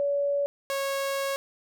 sine / sawtooth tone pair in turn, 568 / 549.6 Hz, C#5 / C#5, +42 / -15 cents, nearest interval minor second, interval 57 cents, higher first, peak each -23 dBFS, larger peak neither, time 0-0.46 / 0.7-1.36 s, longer second, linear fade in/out 0 ms, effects none

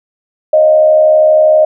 sine tone with frequency modulation, 620 Hz, D#5, 6 cents flat, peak -4 dBFS, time 0.53-1.65 s, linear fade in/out 5 ms, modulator 72.5 Hz, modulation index 0.43, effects none

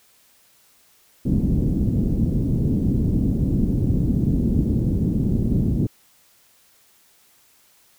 white low-pass noise, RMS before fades -20 dBFS, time 1.25-5.87 s, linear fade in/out 10 ms, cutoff 260 Hz, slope 24 dB/octave, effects white hiss -57 dBFS RMS until 7.98 s

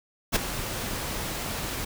pink noise with ADSR envelope, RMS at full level -20 dBFS, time 0.32-1.85 s, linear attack 39 ms, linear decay 10 ms, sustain -12 dB, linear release 8 ms, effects none

